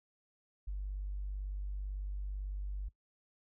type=tone with tanh clipping; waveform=triangle; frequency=49 Hz; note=G1; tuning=in tune; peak=-36 dBFS; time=0.67-2.89 s; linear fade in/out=10 ms; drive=4 dB; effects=noise-tail reverb RT60 0.1 s tail -19 dB re dry